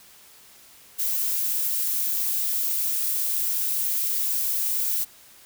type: noise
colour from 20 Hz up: violet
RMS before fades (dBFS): -25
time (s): 0.98-5.05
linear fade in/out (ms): 20
effects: white hiss -51 dBFS RMS until 5.45 s